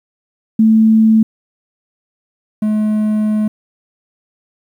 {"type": "tone pair in turn", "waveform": ["sine", "triangle"], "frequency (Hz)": [220.6, 213.7], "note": ["A3", "G#3"], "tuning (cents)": [5, 50], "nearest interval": "minor second", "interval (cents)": 55, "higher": "first", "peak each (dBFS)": [-6, -10], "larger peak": "first", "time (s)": [[0.59, 1.23], [2.62, 3.48]], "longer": "second", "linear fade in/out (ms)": 5, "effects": ["8-bit"]}